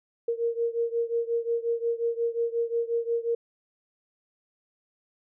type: beating tone pair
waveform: sine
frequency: 464 / 469.6 Hz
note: A#4 / A#4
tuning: -8 / +13 cents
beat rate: 5.6 Hz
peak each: -27 / -29 dBFS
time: 0.28-3.35 s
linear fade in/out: 5 ms
effects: none